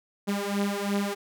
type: beating tone pair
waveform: sawtooth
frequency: 200 / 202.9 Hz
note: G3 / G#3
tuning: +35 / -40 cents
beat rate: 2.9 Hz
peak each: -25 dBFS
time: 0.27-1.15 s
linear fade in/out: 20 ms
effects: none